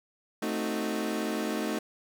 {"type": "chord", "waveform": "30% pulse", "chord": "A diminished seventh", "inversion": "none", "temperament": "equal with one note detuned", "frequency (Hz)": [220.9, 261.6, 311.1, 370], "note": ["A3", "C4", "Eb4", "Gb4"], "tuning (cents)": [7, 0, 0, 0], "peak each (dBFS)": [-30, -35, -31, -35], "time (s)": [0.42, 1.79], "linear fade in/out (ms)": 5, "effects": []}